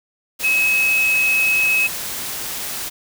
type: tone in noise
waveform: sine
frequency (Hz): 2566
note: E7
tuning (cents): -47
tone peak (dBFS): -14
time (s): 0.43-1.88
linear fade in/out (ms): 20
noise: white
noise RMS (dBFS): -27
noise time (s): 0.39-2.9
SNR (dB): +10
effects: none